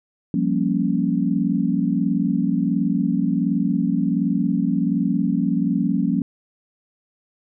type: chord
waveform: sine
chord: G half-diminished seventh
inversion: third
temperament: equal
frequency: 174.61 / 196 / 233.1 / 277.2 Hz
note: F3 / G3 / Bb3 / Db4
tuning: 0 / 0 / 0 / 0 cents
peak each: -23 dBFS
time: 0.34-6.22 s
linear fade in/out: 2 ms
effects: none